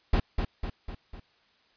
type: noise with echo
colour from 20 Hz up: brown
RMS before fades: -22 dBFS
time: 0.13-0.2 s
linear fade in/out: 5 ms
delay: 250 ms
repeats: 4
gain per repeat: -5 dB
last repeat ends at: 1.2 s
effects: white hiss -65 dBFS RMS until 1.76 s + resampled to 11025 Hz